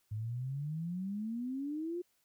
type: exponential sweep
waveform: sine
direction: up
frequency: 103.83 to 360 Hz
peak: -35 dBFS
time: 0.11-2.02 s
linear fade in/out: 10 ms
effects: white hiss -75 dBFS RMS until 2.24 s